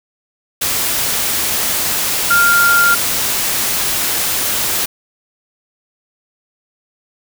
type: tone in noise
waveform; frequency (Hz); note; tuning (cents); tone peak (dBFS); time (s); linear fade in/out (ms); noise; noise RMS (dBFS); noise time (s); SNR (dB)
sine; 1396.9; F6; 0; -9; 2.3-2.95; 10; white; -17; 0.61-4.86; +5
effects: none